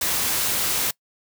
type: noise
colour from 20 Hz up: white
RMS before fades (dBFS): -23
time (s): 0.01-0.91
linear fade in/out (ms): 5
effects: noise-tail reverb RT60 0.1 s tail -24 dB re dry